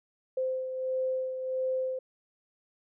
sine beating tone pair, 518 / 519.5 Hz, C5 / C5, -17 / -12 cents, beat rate 1.5 Hz, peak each -29 / -38 dBFS, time 0.37-1.99 s, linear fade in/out 5 ms, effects none

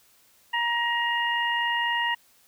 harmonic tone, 944 Hz, A#5, 22 cents sharp, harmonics 1 / 2 / 3, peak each -27 / -26 / -30 dBFS, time 0.53-2.15 s, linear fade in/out 10 ms, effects white hiss -60 dBFS RMS until 2.47 s

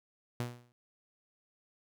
sawtooth tone with exponential decay, 121.1 Hz, B2, 34 cents flat, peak -27 dBFS, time 0.4-0.72 s, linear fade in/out 0 ms, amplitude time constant 69 ms, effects none

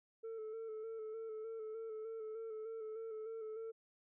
sine tone with vibrato, 442.6 Hz, A4, 10 cents sharp, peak -40 dBFS, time 0.23-3.72 s, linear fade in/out 20 ms, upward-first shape square, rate 3.3 Hz, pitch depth 30 cents each way, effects tanh soft clip ceiling -42 dBFS

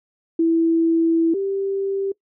sine tone pair in turn, 329.6 / 392 Hz, E4 / G4, 0 / 0 cents, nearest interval minor third, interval 300 cents, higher second, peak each -14 / -20 dBFS, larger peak first, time 0.39-1.34 / 1.34-2.12 s, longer first, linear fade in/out 5 ms, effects noise-tail reverb RT60 0.1 s tail -22 dB re dry

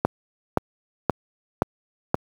click train, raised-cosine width 1 ms, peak -3 dBFS, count 5, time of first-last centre 0.05-2.144 s, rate 1.91 Hz, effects high-pass 80 Hz 12 dB/octave + 7-bit

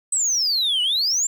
sine exponential two-way sweep, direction down then up, 8270 to 2884 to 7470 Hz, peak -16 dBFS, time 0.12-1.27 s, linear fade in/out 5 ms, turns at 0.82 s, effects tanh soft clip ceiling -16 dBFS + 8-bit

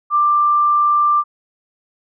sine tone, 1183 Hz, D6, 12 cents sharp, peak -11 dBFS, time 0.1-1.24 s, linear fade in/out 50 ms, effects none

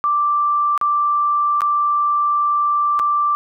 sine tone with dropouts, 1174.7 Hz, D6, in tune, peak -14 dBFS, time 0.04-3.35 s, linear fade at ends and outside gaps 0 ms, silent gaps 0.777-0.813 / 1.607-1.618 / 2.992-2.997 s, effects none

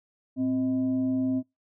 sine tone with frequency modulation, 260.6 Hz, C4, 7 cents flat, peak -23 dBFS, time 0.36-1.43 s, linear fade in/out 50 ms, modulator 372 Hz, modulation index 0.32, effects noise-tail reverb RT60 0.2 s tail -24 dB re dry

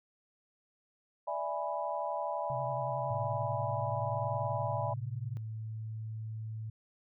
sine chord, E dominant seventh, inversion third, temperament equal, 587.3 / 659.3 / 830.6 / 987.8 Hz, D5 / E5 / G#5 / B5, 0 / 0 / 0 / 0 cents, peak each -38 dBFS, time 1.27-4.94 s, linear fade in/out 10 ms
sine tone with vibrato, 130.8 Hz, C3, in tune, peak -38 dBFS, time 2.5-5.37 s, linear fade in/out 0 ms, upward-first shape triangle, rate 11 Hz, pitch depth 99 cents each way
sine tone, 110 Hz, A2, in tune, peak -37 dBFS, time 3.1-6.7 s, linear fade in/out 5 ms
effects none

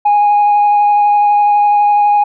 sine tone with vibrato, 826 Hz, G#5, 10 cents flat, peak -5 dBFS, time 0.05-2.24 s, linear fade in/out 10 ms, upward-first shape sine, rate 12 Hz, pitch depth 10 cents each way, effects tanh soft clip ceiling -5 dBFS

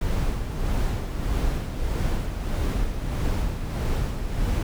brown noise with tremolo, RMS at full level -23 dBFS, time 0.01-4.63 s, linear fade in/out 5 ms, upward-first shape sine, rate 1.6 Hz, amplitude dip 50%, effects none

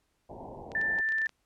white low-pass noise, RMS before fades -44 dBFS, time 0.29-1.01 s, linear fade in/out 10 ms, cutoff 940 Hz, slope 96 dB/octave
clicks, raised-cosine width 0.2 ms, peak -29 dBFS, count 9, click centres 0.718 / 0.814 / 0.987 / 1.089 / 1.122 / 1.184 / 1.217 / 1.26 / 1.293 s
sine tone, 1773 Hz, A6, 13 cents sharp, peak -26 dBFS, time 0.75-1.27 s, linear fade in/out 2 ms
effects pink hiss -75 dBFS RMS until 1.45 s + low-pass 12000 Hz 12 dB/octave

